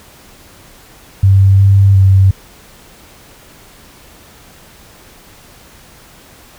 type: tone with pitch steps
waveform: sine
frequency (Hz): 97.1 / 98.3 / 96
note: G2 / G2 / G2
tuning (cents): -16 / +5 / -36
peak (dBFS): -4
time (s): 1.23-2.31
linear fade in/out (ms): 5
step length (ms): 360
effects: pink hiss -41 dBFS RMS until 6.58 s